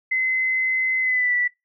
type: tone with pitch glide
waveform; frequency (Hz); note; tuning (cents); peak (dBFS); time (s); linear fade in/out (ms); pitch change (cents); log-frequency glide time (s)
sine; 2047 to 1963.6; C7 to B6; -38 to -10; -18; 0.11-1.48; 10; -72; 1.01-1.34
effects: noise-tail reverb RT60 0.2 s tail -21 dB re dry